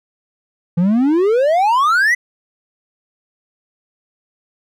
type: exponential sweep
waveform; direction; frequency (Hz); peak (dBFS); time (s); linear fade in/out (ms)
triangle; up; 164.81 to 2032; -9; 0.77-2.15; 10
effects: none